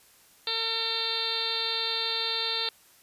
harmonic tone, 452.7 Hz, A4, 49 cents sharp, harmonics 1 / 2 / 3 / 4 / 5 / 6 / 7 / 8 / 9 / 10, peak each -39 / -40 / -40 / -41 / -43 / -39 / -42 / -31 / -32 / -35 dBFS, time 0.47-2.69 s, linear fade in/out 2 ms, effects white hiss -58 dBFS RMS until 3.02 s + resampled to 32000 Hz

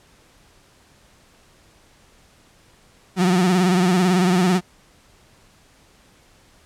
35% pulse tone with vibrato, 181.9 Hz, F#3, 29 cents flat, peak -13 dBFS, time 3.16-4.61 s, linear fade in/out 50 ms, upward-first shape sine, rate 18 Hz, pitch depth 77 cents each way, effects pink hiss -54 dBFS RMS until 6.65 s + low-pass 10000 Hz 12 dB/octave

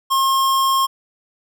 square tone, 1073 Hz, C6, 43 cents sharp, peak -15 dBFS, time 0.1-0.87 s, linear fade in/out 20 ms, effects none

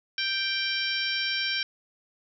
harmonic tone, 784 Hz, G5, in tune, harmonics 2 / 3 / 4 / 5 / 6 / 7, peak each -32 / -32 / -32 / -35 / -36 / -33 dBFS, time 0.18-1.63 s, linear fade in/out 2 ms, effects none

